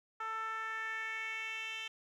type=tone with band-pass filter sweep; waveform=10% pulse; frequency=443.5 Hz; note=A4; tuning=14 cents sharp; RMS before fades=-40 dBFS; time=0.2-1.88 s; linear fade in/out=5 ms; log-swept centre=1200 to 3100 Hz; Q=3.3; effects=none